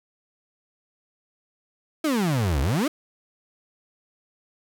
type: exponential two-way sweep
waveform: 35% pulse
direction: down then up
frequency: 329.6 to 63.5 to 329.6 Hz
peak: -19 dBFS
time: 2.04-2.88 s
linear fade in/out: 5 ms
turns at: 2.61 s
effects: none